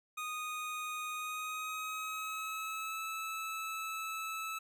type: tone with pitch glide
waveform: 25% pulse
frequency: 1239 to 1306.6 Hz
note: D#6 to E6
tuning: -8 to -16 cents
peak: -34 dBFS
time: 0.17-4.59 s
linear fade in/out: 10 ms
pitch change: +92 cents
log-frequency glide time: 1.14-3 s
effects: none